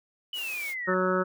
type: exponential sweep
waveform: sine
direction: down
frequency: 3001 to 1751 Hz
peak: -31 dBFS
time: 0.33-0.94 s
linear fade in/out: 2 ms
type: high-pass noise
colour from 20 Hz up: white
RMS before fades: -42 dBFS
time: 0.33-0.75 s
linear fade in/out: 50 ms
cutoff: 290 Hz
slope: 24 dB/octave
type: harmonic tone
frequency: 185 Hz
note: F#3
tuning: in tune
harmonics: 1 / 2 / 3 / 5 / 6 / 7 / 8 / 9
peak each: -30 / -28 / -29 / -38 / -38 / -29 / -33 / -41 dBFS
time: 0.87-1.24 s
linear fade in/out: 20 ms
effects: none